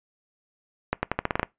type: accelerating click train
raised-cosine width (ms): 0.5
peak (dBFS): -8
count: 9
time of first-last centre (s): 0.93-1.431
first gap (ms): 100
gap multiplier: 0.86
effects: noise-tail reverb RT60 0.2 s tail -22 dB re dry + resampled to 8000 Hz